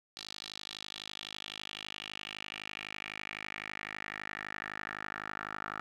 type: tone with band-pass filter sweep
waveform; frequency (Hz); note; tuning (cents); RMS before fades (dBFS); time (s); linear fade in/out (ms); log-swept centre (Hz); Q
10% pulse; 51.91; G#1; 0; -43; 0.17-5.8; 0; 4300 to 1400; 3.6
effects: none